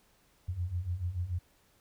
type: beating tone pair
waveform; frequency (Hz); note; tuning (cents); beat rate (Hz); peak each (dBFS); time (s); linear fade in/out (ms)
sine; 84.3 / 91.2; E2 / F#2; +39 / -24; 6.9; -37 / -33; 0.48-1.39; 10
effects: pink hiss -67 dBFS RMS until 1.8 s